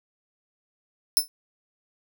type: tone with exponential decay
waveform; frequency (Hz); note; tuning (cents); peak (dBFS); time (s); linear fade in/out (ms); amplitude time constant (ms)
15% pulse; 5300; E8; +9; -7; 1.17-1.28; 0; 23
effects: none